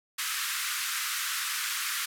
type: band-pass noise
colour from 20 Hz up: pink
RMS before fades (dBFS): -32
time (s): 0.18-2.06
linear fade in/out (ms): 10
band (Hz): 1200 to 15000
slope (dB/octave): 48
effects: none